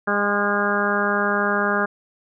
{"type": "harmonic tone with a mistuned harmonic", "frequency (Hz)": 203.7, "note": "G#3", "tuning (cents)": -33, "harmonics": [1, 2, 3, 4, 5, 6, 7, 8], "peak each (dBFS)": [-26, -26, -27, -29, -29, -26, -25, -25], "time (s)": [0.07, 1.86], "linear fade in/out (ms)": 10, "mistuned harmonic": 5, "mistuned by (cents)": 33, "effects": []}